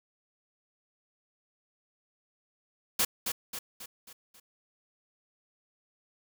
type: noise with echo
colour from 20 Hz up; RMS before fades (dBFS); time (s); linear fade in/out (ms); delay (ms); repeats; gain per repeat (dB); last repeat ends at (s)
white; -26; 2.99-3.05; 5; 270; 5; -6; 4.4
effects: none